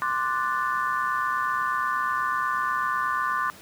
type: chord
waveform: sine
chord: D dominant seventh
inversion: third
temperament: equal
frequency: 1046.5 / 1174.7 / 1480 / 1760 Hz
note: C6 / D6 / F#6 / A6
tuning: 0 / 0 / 0 / 0 cents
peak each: -28 / -27 / -30 / -32 dBFS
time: 0.02-3.5 s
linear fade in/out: 0 ms
effects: pink hiss -47 dBFS RMS until 3.61 s + high-pass 100 Hz 12 dB/octave